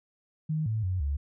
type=tone with pitch steps; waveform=sine; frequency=155.9 / 109.8 / 92.3 / 71.1 Hz; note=D#3 / A2 / F#2 / C#2; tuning=+4 / -3 / -4 / +45 cents; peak=-26 dBFS; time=0.49-1.17 s; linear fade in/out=10 ms; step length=170 ms; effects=none